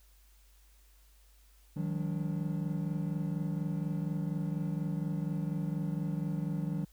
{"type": "tone cluster", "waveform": "triangle", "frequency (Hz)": [156.7, 180.9, 200.8, 290.2], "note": ["D#3", "F#3", "G3", "D4"], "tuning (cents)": [13, -39, 42, -21], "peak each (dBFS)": [-32, -34, -40, -40], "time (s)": [1.76, 6.85], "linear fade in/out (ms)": 10, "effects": ["added 50 Hz sine -59 dBFS peak until 6.92 s", "white hiss -67 dBFS RMS until 6.92 s"]}